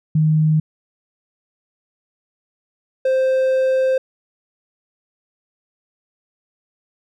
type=tone pair in turn; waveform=sine / triangle; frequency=155.56 / 523.2 Hz; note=D#3 / C5; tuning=0 / 0 cents; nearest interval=octave + major sixth; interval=2100 cents; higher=second; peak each=-12 dBFS; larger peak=neither; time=0.15-0.6 / 3.05-3.98 s; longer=second; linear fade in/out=5 ms; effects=none